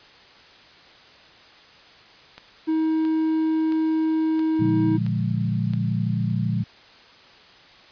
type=click train; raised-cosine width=0.2 ms; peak=-22 dBFS; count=6; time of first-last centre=2.38-5.736 s; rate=1.49 Hz
type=tone; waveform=triangle; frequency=317.5 Hz; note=D#4; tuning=35 cents sharp; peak=-17 dBFS; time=2.67-4.98 s; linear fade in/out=20 ms
type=chord; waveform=sine; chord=Bb dominant seventh; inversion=none; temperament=equal; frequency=116.54 / 146.83 / 174.61 / 207.7 Hz; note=Bb2 / D3 / F3 / Ab3; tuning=0 / 0 / 0 / 0 cents; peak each=-24 / -29 / -26 / -28 dBFS; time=4.59-6.64 s; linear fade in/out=10 ms
effects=white hiss -49 dBFS RMS until 7.91 s + resampled to 11025 Hz